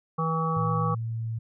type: harmonic tone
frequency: 161.9 Hz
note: E3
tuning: 31 cents flat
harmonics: 1 / 3 / 5 / 7 / 8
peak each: -27 / -33 / -35 / -28 / -37 dBFS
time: 0.18-0.95 s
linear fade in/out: 10 ms
type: tone with pitch glide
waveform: sine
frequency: 113.8 to 113.14 Hz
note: A#2 to A2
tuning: -41 to +49 cents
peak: -28 dBFS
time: 0.56-1.39 s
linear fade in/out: 10 ms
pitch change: -10 cents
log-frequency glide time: 1.09-1.28 s
effects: none